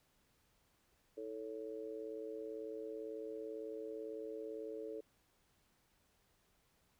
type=tone with amplitude modulation; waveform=sine; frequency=440 Hz; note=A4; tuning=in tune; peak=-38 dBFS; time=1.17-5.01 s; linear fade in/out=10 ms; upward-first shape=sine; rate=118 Hz; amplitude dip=100%; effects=pink hiss -75 dBFS RMS until 6.99 s